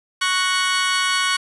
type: chord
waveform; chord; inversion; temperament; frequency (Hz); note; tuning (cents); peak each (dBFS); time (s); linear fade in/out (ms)
20% pulse; F# major; second; equal; 1108.7 / 1480 / 1864.7; C#6 / F#6 / A#6; 0 / 0 / 0; -16 / -16 / -22; 0.21-1.37; 10
effects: resampled to 24000 Hz + 7-bit